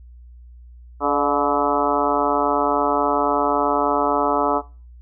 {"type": "harmonic tone with a mistuned harmonic", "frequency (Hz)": 143.6, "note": "D3", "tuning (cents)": -39, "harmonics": [2, 3, 4, 5, 6, 7, 8, 9], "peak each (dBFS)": [-25, -25, -25, -25, -25, -25, -25, -25], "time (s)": [1, 4.62], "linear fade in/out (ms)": 50, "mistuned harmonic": 4, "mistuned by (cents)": 57, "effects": ["noise-tail reverb RT60 0.4 s tail -23 dB re dry", "added 60 Hz sine -40 dBFS peak until 5.01 s"]}